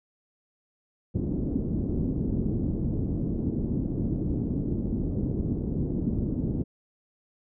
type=low-pass noise; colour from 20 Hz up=white; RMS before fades=-28 dBFS; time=1.14-6.64 s; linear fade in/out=20 ms; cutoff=300 Hz; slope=24 dB/octave; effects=none